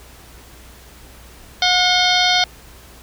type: harmonic tone with a mistuned harmonic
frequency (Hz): 724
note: F#5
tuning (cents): -38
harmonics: 1 / 2 / 3 / 4 / 5 / 6 / 7 / 8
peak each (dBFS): -19 / -22 / -21 / -20 / -20 / -21 / -24 / -29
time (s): 1.62-2.44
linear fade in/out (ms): 2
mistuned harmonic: 4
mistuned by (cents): +150
effects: added 60 Hz sine -44 dBFS peak until 3.02 s + pink hiss -44 dBFS RMS until 3.02 s